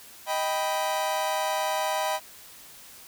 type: chord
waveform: 40% pulse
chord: Eb augmented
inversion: none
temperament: equal with one note detuned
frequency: 625.9 / 784 / 987.8 Hz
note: Eb5 / G5 / B5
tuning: +10 / 0 / 0 cents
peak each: -29 dBFS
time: 0.26-2.2 s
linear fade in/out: 50 ms
effects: white hiss -48 dBFS RMS until 3.07 s